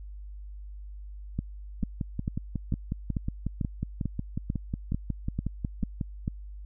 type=two click trains; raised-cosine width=5 ms; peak=-17 / -16 dBFS; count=24 / 12; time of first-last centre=1.83-6.012 / 1.39-6.279 s; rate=5.5 / 2.25 Hz; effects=added 50 Hz sine -39 dBFS peak until 6.65 s